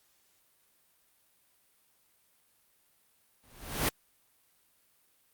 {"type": "noise with exponential growth", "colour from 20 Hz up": "pink", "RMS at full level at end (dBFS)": -24, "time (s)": [3.43, 3.89], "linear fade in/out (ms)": 5, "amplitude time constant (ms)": 98, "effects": ["white hiss -69 dBFS RMS until 5.33 s", "Opus 48 kbps"]}